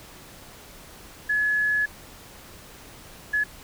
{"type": "tone bursts at uneven times", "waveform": "sine", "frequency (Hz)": 1700, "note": "G#6", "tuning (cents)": 40, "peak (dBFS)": -20, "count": 2, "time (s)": [[1.29, 1.86], [3.33, 3.44]], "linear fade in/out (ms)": 10, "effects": ["pink hiss -46 dBFS RMS until 3.63 s"]}